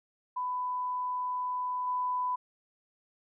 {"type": "tone with level steps", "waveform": "sine", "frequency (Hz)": 998, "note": "B5", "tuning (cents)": 18, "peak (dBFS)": [-30, -28], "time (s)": [0.36, 2.36], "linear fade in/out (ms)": 10, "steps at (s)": 1.87, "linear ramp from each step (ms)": 5, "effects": []}